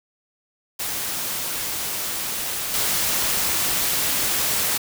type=noise with level steps; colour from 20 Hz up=white; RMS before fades=-27 / -22 dBFS; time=0.79-4.78 s; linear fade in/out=10 ms; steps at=2.74 s; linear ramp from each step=2 ms; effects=none